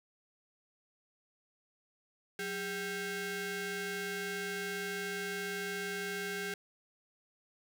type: ring-modulated tone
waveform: sawtooth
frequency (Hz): 587.3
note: D5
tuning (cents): 0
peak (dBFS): -29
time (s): 2.39-6.54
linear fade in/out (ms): 2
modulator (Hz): 992
effects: none